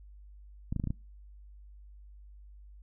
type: clicks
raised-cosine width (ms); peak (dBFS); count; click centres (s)
5; -20; 6; 0.725 / 0.763 / 0.798 / 0.84 / 0.873 / 0.905
effects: noise-tail reverb RT60 0.3 s tail -24 dB re dry + added 50 Hz sine -49 dBFS peak until 2.82 s